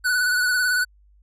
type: tone with vibrato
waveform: square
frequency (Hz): 1482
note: F#6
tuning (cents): +2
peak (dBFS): -19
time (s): 0.04-0.85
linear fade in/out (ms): 20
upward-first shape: sine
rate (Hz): 18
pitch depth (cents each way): 37
effects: added 50 Hz sine -52 dBFS peak until 1.22 s + resampled to 32000 Hz